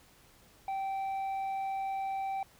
triangle tone with tanh clipping, 777 Hz, G5, 16 cents flat, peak -33 dBFS, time 0.68-2.43 s, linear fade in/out 2 ms, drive 9 dB, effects pink hiss -61 dBFS RMS until 2.59 s

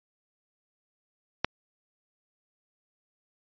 click, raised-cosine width 0.3 ms, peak -7 dBFS, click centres 1.446 s, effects resampled to 11025 Hz

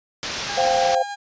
white low-pass noise, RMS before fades -29 dBFS, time 0.23-0.95 s, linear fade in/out 0 ms, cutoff 6200 Hz, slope 48 dB/octave
30% pulse tone with tremolo, 811 Hz, G#5, 41 cents flat, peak -25 dBFS, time 0.48-1.16 s, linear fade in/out 20 ms, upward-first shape triangle, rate 13 Hz, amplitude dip 30%
sine chord, C suspended fourth, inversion none, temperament equal, 523.3 / 698.5 / 784 Hz, C5 / F5 / G5, 0 / 0 / 0 cents, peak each -21 dBFS, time 0.57-1.03 s, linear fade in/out 10 ms
effects resampled to 16000 Hz

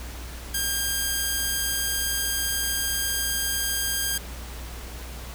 5% pulse tone, 1606 Hz, G6, 41 cents sharp, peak -13 dBFS, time 0.54-4.18 s, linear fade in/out 5 ms, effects added 60 Hz sine -36 dBFS peak until 5.34 s + pink hiss -41 dBFS RMS until 5.34 s

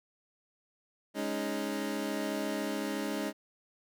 25% pulse chord, Ab suspended fourth, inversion none, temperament equal, 207.7 / 277.2 / 311.1 Hz, Ab3 / Db4 / Eb4, 0 / 0 / 0 cents, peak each -33 dBFS, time 1.14-3.33 s, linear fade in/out 50 ms, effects none

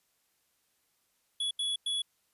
square tone bursts at uneven times, 3386 Hz, G#7, 33 cents sharp, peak -30 dBFS, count 3, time 1.4-1.51 / 1.59-1.76 / 1.86-2.02 s, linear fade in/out 5 ms, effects white hiss -74 dBFS RMS until 2.33 s + resampled to 32000 Hz

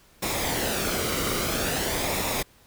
pink noise with flanger, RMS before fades -27 dBFS, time 0.22-2.43 s, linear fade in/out 10 ms, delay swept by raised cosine 0.65 to 1.18 ms, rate 0.5 Hz, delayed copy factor -0.5, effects pink hiss -57 dBFS RMS until 2.66 s

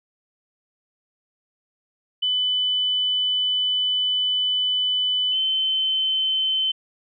sine tone with pitch glide, 3000 to 3070 Hz, F#7 to G7, +23 to -37 cents, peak -19 dBFS, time 2.22-6.72 s, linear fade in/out 10 ms, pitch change +40 cents, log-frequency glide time 5.31-5.37 s, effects none

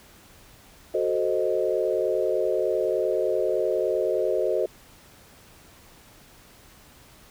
sine chord, F# diminished seventh, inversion none, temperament equal, 370 / 440 / 523.3 / 622.3 Hz, F#4 / A4 / C5 / Eb5, 0 / 0 / 0 / 0 cents, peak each -27 dBFS, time 0.94-4.66 s, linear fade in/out 5 ms, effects pink hiss -52 dBFS RMS until 7.3 s

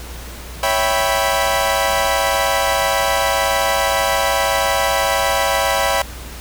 sawtooth chord, C# half-diminished seventh, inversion none, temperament equal with one note detuned, 554.4 / 656.2 / 784 / 987.8 Hz, C#5 / E5 / G5 / B5, 0 / -8 / 0 / 0 cents, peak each -17 dBFS, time 0.63-6.02 s, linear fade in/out 2 ms, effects added 60 Hz sine -32 dBFS peak until 6.4 s + pink hiss -35 dBFS RMS until 6.4 s

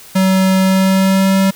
square tone with pitch glide, 189.4 to 193.04 Hz, F#3 to G3, +41 to -26 cents, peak -10 dBFS, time 0.15-1.51 s, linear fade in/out 10 ms, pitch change +33 cents, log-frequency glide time 0.61-1.4 s, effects white hiss -38 dBFS RMS until 1.55 s

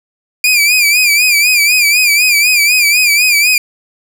sawtooth tone with vibrato, 2400 Hz, D7, 37 cents sharp, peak -4 dBFS, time 0.44-3.58 s, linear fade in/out 2 ms, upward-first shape sine, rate 4 Hz, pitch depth 89 cents each way, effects none

